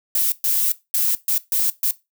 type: noise bursts at uneven times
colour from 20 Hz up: violet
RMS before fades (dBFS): -19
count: 6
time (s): 0.15-0.32 / 0.44-0.72 / 0.94-1.15 / 1.28-1.38 / 1.52-1.7 / 1.83-1.91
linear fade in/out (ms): 2
effects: noise-tail reverb RT60 0.2 s tail -17 dB re dry